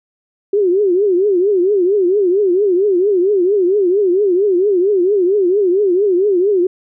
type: tone with vibrato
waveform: sine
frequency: 382.8 Hz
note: G4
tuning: 41 cents flat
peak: -10 dBFS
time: 0.53-6.67 s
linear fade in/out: 5 ms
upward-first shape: triangle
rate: 4.4 Hz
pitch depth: 200 cents each way
effects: none